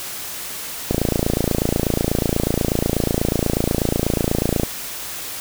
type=click train; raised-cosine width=2 ms; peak=-4 dBFS; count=106; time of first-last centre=0.91-4.633 s; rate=28.2 Hz; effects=white hiss -30 dBFS RMS until 5.4 s